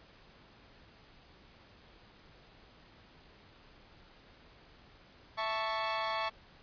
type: chord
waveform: sawtooth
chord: A major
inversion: second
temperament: equal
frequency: 659.3 / 880 / 1108.7 Hz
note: E5 / A5 / C#6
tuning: 0 / 0 / 0 cents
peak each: -34 / -33 / -32 dBFS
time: 5.37-6.3 s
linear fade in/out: 20 ms
effects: pink hiss -59 dBFS RMS until 6.62 s + resampled to 11025 Hz